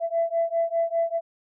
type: beating tone pair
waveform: sine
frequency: 666 / 671 Hz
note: E5 / E5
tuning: +18 / +31 cents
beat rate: 5 Hz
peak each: -24 dBFS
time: 0-1.21 s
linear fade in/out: 50 ms
effects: tanh soft clip ceiling -15 dBFS

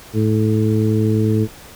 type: harmonic tone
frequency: 108.7 Hz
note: A2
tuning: 21 cents flat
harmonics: 1 / 2 / 3 / 4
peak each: -16 / -19 / -21 / -22 dBFS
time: 0.13-1.48 s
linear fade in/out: 50 ms
effects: pink hiss -40 dBFS RMS until 1.75 s

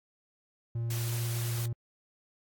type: tone with pitch glide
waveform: triangle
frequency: 116.54 to 117.49 Hz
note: A#2 to A#2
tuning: 0 to +14 cents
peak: -28 dBFS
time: 0.75-1.73 s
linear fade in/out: 5 ms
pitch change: +14 cents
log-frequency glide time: 0.95-1.15 s
type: noise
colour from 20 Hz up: white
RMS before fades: -40 dBFS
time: 0.9-1.66 s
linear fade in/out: 5 ms
effects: AAC 64 kbps

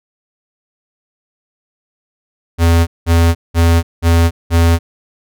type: tone bursts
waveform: square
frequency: 83.9 Hz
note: E2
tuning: 31 cents sharp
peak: -8 dBFS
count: 5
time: 2.58-4.79 s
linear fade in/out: 50 ms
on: 290 ms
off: 190 ms
effects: none

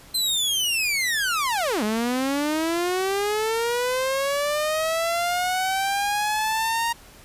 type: linear two-way sweep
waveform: sawtooth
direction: down then up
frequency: 4122 to 207.7 to 937 Hz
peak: -18 dBFS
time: 0.14-6.93 s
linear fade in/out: 10 ms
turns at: 1.83 s
effects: pink hiss -48 dBFS RMS until 7.24 s + resampled to 32000 Hz

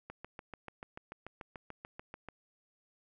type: click train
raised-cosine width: 0.5 ms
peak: -29 dBFS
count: 16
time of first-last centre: 0.1-2.287 s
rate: 6.86 Hz
effects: none

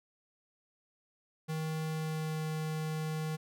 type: tone with pitch glide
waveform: square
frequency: 157.7 to 156.52 Hz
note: D#3 to D#3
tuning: +24 to +11 cents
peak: -34 dBFS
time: 1.48-3.37 s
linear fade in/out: 20 ms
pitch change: -13 cents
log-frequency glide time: 1.88-2.42 s
effects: none

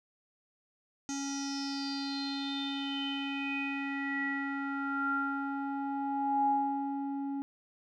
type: tone with low-pass filter sweep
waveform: square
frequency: 277.2 Hz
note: C#4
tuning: in tune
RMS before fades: -34 dBFS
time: 1.09-7.42 s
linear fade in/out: 0 ms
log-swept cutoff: 6400 to 580 Hz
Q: 9.8
effects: none

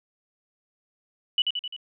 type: tone with echo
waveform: sine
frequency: 2958 Hz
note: F#7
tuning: 1 cent flat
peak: -18 dBFS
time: 1.38-1.42 s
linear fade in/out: 2 ms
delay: 86 ms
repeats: 4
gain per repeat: -4 dB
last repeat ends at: 1.764 s
effects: none

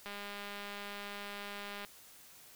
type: click train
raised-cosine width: 0.3 ms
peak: -28 dBFS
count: 364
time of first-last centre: 0.06-1.848 s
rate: 203 Hz
effects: white hiss -57 dBFS RMS until 2.55 s

